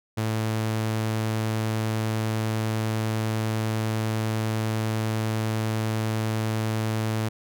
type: tone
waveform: sawtooth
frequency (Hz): 110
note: A2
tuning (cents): 0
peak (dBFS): -20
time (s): 0.17-7.29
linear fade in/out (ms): 10
effects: none